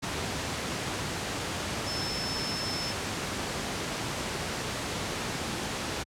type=tone in noise; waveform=sine; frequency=5274 Hz; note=E8; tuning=in tune; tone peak=-33 dBFS; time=1.86-2.93 s; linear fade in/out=20 ms; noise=pink; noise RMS=-32 dBFS; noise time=0.02-6.04 s; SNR=-4 dB; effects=high-pass 80 Hz 12 dB/octave + low-pass 8000 Hz 12 dB/octave